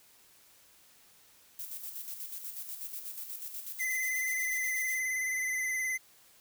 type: noise with tremolo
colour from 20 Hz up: violet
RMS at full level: -40 dBFS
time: 1.59-4.99 s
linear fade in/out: 0 ms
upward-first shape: square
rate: 8.2 Hz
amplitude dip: 50%
type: tone with vibrato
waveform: square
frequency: 2035 Hz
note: C7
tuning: 49 cents flat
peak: -31 dBFS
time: 3.79-5.98 s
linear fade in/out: 20 ms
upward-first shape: sine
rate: 19 Hz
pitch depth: 37 cents each way
effects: white hiss -61 dBFS RMS until 6.4 s